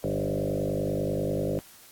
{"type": "tone with frequency modulation", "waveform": "sine", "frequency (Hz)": 343.3, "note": "F4", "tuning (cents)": -30, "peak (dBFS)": -25, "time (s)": [0.04, 1.59], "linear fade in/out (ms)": 0, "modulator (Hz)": 50.2, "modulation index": 5.1, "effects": ["white hiss -52 dBFS RMS until 1.91 s", "AAC 64 kbps"]}